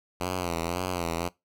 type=tone with vibrato; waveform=5% pulse; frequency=87.31 Hz; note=F2; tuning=in tune; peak=-17 dBFS; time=0.2-1.29 s; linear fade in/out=10 ms; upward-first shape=sine; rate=1.9 Hz; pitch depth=91 cents each way; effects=noise-tail reverb RT60 0.2 s tail -22 dB re dry